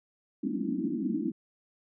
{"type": "band-pass noise", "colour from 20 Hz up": "white", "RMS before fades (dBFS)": -31, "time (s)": [0.43, 1.32], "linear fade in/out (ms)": 10, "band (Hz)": [180, 330], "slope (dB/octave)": 96, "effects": []}